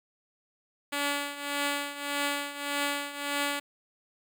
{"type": "tone with tremolo", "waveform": "5% pulse", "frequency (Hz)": 286.2, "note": "D4", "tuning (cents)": -45, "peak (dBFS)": -15, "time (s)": [0.92, 3.6], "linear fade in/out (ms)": 10, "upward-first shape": "triangle", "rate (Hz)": 1.7, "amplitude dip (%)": 80, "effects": []}